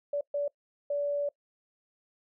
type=tone bursts at uneven times; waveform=sine; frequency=576 Hz; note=D5; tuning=34 cents flat; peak=-27 dBFS; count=3; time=0.13-0.21 / 0.34-0.48 / 0.9-1.29 s; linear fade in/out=5 ms; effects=noise-tail reverb RT60 0.1 s tail -22 dB re dry